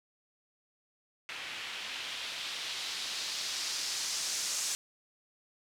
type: noise with low-pass filter sweep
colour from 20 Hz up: blue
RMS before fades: -37 dBFS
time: 1.29-4.75 s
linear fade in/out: 0 ms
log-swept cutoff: 2500 to 6800 Hz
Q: 1.6
effects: none